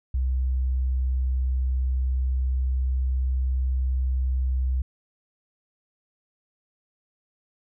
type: tone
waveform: sine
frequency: 64.3 Hz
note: C2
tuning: 30 cents flat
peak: -21 dBFS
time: 0.14-4.82 s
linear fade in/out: 5 ms
effects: none